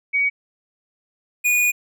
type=tone pair in turn; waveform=sine / square; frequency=2255 / 2455 Hz; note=C#7 / D#7; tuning=+29 / -24 cents; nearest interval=minor second; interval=147 cents; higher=second; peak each=-16 dBFS; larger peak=neither; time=0.13-0.3 / 1.44-1.72 s; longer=second; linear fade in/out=20 ms; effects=none